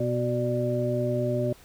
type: harmonic tone with a mistuned harmonic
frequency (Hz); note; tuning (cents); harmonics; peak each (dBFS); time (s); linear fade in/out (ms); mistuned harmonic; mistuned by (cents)
123.47; B2; 0; 1 / 2 / 3 / 5; -28 / -31 / -30 / -28; 0-1.53; 5; 5; -65
effects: pink hiss -53 dBFS RMS until 1.64 s